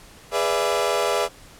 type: chord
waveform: 30% pulse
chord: E dominant seventh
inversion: first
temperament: equal with one note detuned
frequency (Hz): 415.3 / 493.9 / 587.3 / 671.2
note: G#4 / B4 / D5 / E5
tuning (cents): 0 / 0 / 0 / +31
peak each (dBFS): -23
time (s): 0.31-1.29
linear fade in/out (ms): 50
effects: pink hiss -47 dBFS RMS until 1.59 s + low-pass 12000 Hz 12 dB/octave

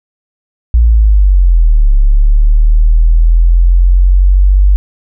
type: linear two-way sweep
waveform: sine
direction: down then up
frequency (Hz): 59 to 34.66 to 48.88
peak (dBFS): -3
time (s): 0.74-4.76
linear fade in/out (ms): 0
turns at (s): 1.92
effects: none

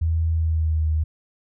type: tone with pitch glide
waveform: sine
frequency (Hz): 81.4 to 78.13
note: E2 to D#2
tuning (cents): -21 to +8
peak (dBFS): -18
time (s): 0.01-1.04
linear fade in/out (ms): 10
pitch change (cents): -71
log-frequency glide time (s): 0.32-0.87
effects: none

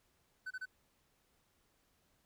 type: tone bursts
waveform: triangle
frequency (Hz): 1513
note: F#6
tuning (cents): +38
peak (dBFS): -38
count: 3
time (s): 0.46-0.657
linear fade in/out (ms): 10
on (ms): 47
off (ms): 28
effects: pink hiss -75 dBFS RMS until 2.25 s

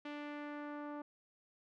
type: tone with low-pass filter sweep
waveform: sawtooth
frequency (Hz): 293.7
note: D4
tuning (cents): 0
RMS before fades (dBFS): -45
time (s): 0.05-1.02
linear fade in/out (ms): 5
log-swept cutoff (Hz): 2900 to 1100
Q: 1.5
effects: none

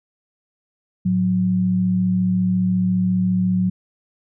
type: tone pair together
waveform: sine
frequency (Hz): 108.7 / 183.19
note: A2 / F#3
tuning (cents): -21 / -17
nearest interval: major sixth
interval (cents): 904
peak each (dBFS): -25 / -16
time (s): 1.05-3.7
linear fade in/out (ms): 10
effects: none

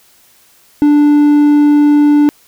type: tone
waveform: triangle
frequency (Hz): 293.7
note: D4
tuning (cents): 0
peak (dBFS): -3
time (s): 0.82-2.29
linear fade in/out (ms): 0
effects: white hiss -48 dBFS RMS until 2.47 s

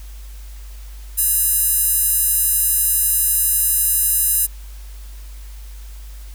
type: tone with high-pass filter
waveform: square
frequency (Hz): 564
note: C#5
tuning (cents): +30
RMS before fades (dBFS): -17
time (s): 1.17-4.47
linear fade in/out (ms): 20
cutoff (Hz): 11000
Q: 2.3
effects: added 50 Hz sine -32 dBFS peak until 6.34 s + white hiss -47 dBFS RMS until 6.34 s

